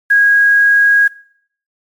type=tone with quantisation; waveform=sine; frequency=1644 Hz; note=G#6; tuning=18 cents flat; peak=-6 dBFS; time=0.1-1.08 s; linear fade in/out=10 ms; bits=6; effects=noise-tail reverb RT60 0.6 s tail -20 dB re dry + MP3 96 kbps